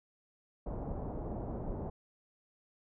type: low-pass noise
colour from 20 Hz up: pink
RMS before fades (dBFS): -39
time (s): 0.66-1.9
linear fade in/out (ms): 5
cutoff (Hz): 800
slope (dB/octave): 24
effects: none